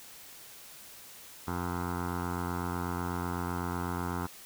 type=tone with low-pass filter; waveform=15% pulse; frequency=88 Hz; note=F2; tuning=14 cents sharp; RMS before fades=-34 dBFS; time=1.47-4.27 s; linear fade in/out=10 ms; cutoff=1200 Hz; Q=6.7; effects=white hiss -50 dBFS RMS until 4.45 s